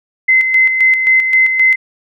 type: tone with tremolo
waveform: sine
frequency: 2057 Hz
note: C7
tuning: 30 cents flat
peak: -6 dBFS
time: 0.28-1.76 s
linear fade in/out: 10 ms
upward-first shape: square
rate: 3.8 Hz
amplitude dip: 50%
effects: none